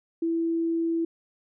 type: tone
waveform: sine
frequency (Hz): 331.4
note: E4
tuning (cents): +9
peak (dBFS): -23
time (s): 0.22-1.05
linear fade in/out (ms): 5
effects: none